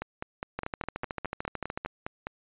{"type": "two click trains", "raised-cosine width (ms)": 0.5, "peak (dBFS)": [-17, -18], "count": [18, 12], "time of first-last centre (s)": [[0.59, 1.849], [0.02, 2.269]], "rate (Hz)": [13.5, 4.89], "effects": ["resampled to 8000 Hz"]}